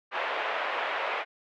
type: band-pass noise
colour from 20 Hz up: pink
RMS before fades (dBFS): -31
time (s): 0.11-1.25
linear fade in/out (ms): 50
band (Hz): 540 to 2700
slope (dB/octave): 24
effects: none